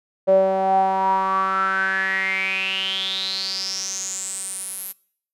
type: tone with band-pass filter sweep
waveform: sawtooth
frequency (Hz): 191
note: G3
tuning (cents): -45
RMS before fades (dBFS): -22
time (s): 0.27-4.93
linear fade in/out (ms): 20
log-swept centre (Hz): 550 to 12000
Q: 9.8
effects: noise-tail reverb RT60 0.6 s tail -24 dB re dry